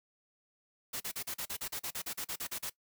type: noise bursts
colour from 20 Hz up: white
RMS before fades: -38 dBFS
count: 16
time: 0.93-2.699 s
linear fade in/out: 10 ms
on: 74 ms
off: 39 ms
effects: noise-tail reverb RT60 0.1 s tail -19 dB re dry